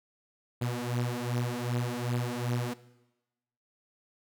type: beating tone pair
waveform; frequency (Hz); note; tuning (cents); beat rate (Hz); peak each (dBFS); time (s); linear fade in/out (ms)
sawtooth; 120.3 / 122.9; B2 / B2; -45 / -8; 2.6; -29; 0.61-2.74; 10
effects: noise-tail reverb RT60 1.0 s tail -18 dB re dry